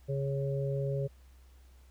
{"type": "harmonic tone", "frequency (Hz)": 138, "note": "C#3", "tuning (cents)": -7, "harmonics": [1, 3, 4], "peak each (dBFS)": [-31, -37, -37], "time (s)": [0.08, 1.08], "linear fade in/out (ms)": 20, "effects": ["added 64 Hz sine -54 dBFS peak until 1.9 s", "pink hiss -67 dBFS RMS until 1.9 s"]}